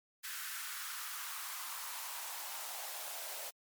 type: noise with high-pass filter sweep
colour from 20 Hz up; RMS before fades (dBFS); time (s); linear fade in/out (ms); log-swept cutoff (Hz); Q
white; -43; 0.23-3.51; 20; 1600 to 600; 3
effects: MP3 96 kbps